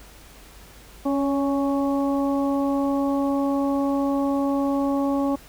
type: harmonic tone with a mistuned harmonic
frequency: 277.2 Hz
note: C#4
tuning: in tune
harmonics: 1 / 2 / 3 / 4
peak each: -21 / -27 / -31 / -33 dBFS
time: 1.05-5.36 s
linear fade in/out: 10 ms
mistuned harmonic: 2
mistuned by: +21 cents
effects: added 50 Hz sine -48 dBFS peak until 5.48 s + pink hiss -48 dBFS RMS until 5.48 s